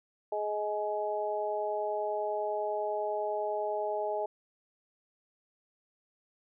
harmonic tone, 210 Hz, G#3, 19 cents sharp, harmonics 2 / 3 / 4, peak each -35 / -33 / -35 dBFS, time 0.32-4.26 s, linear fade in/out 5 ms, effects none

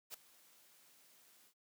white noise with ADSR envelope, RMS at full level -45 dBFS, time 0.1-1.54 s, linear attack 40 ms, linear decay 6 ms, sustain -21 dB, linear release 76 ms, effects high-pass 150 Hz 12 dB/octave

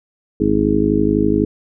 harmonic tone with a mistuned harmonic, 52 Hz, G#1, 3 cents sharp, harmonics 1 / 2 / 3 / 4 / 5 / 6 / 7 / 8, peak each -26 / -25 / -27 / -20 / -19 / -17 / -28 / -19 dBFS, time 0.4-1.45 s, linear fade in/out 5 ms, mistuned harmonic 1, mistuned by +36 cents, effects none

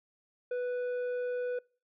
sine tone with tanh clipping, 493.9 Hz, B4, in tune, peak -32 dBFS, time 0.51-1.59 s, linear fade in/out 5 ms, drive 7 dB, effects noise-tail reverb RT60 0.4 s tail -26 dB re dry

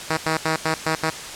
5% pulse tone bursts at uneven times, 159.1 Hz, D#3, 39 cents sharp, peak -8 dBFS, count 6, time 0.1-0.17 / 0.26-0.37 / 0.45-0.56 / 0.65-0.74 / 0.86-0.95 / 1.03-1.1 s, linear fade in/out 2 ms, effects white hiss -33 dBFS RMS until 1.35 s + low-pass 8000 Hz 12 dB/octave

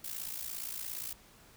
blue noise with amplitude modulation, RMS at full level -37 dBFS, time 0.04-1.13 s, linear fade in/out 5 ms, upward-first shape sine, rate 57.3 Hz, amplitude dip 75%, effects pink hiss -59 dBFS RMS until 1.56 s

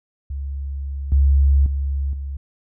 sine tone with level steps, 69.2 Hz, C#2, 2 cents flat, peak -24 / -11 / -19 / -25 dBFS, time 0.3-2.37 s, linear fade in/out 5 ms, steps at 1.12 / 1.66 / 2.13 s, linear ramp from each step 2 ms, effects none

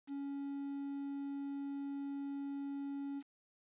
triangle tone with quantisation, 279.7 Hz, C#4, 16 cents sharp, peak -37 dBFS, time 0.07-3.23 s, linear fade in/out 50 ms, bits 10, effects resampled to 8000 Hz

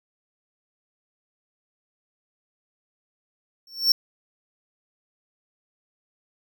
square tone with exponential growth, 5440 Hz, F8, 46 cents flat, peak -12 dBFS, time 3.67-3.92 s, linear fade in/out 2 ms, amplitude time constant 54 ms, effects none

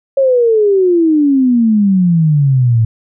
sine exponential sweep, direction down, 553 to 110 Hz, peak -7 dBFS, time 0.17-2.85 s, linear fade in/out 5 ms, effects none

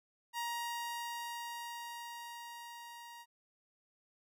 sawtooth tone with level ramp, 943 Hz, A#5, 20 cents sharp, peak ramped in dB -32 to -46 dBFS, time 0.33-3.26 s, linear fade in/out 50 ms, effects none

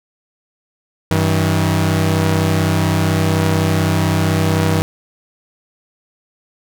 sawtooth tone pair together, 95.83 / 160 Hz, G2 / D#3, -39 / +49 cents, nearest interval major sixth, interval 888 cents, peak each -12 dBFS, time 1.11-4.82 s, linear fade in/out 0 ms, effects none

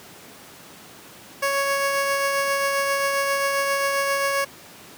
15% pulse tone with tremolo, 555 Hz, C#5, 2 cents sharp, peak -13 dBFS, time 1.42-4.45 s, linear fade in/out 10 ms, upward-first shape triangle, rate 7.5 Hz, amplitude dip 30%, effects pink hiss -44 dBFS RMS until 4.97 s + high-pass 150 Hz 12 dB/octave

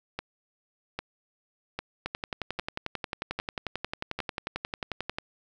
two click trains, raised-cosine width 0.3 ms, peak -16 / -15 dBFS, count 6 / 36, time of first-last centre 0.19-4.19 / 2.06-5.185 s, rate 1.25 / 11.2 Hz, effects none

